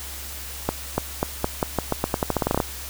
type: accelerating click train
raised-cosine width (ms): 1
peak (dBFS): -6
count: 18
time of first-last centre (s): 0.69-2.602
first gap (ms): 290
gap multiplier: 0.86
effects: added 68 Hz sine -38 dBFS peak until 2.89 s + white hiss -36 dBFS RMS until 2.89 s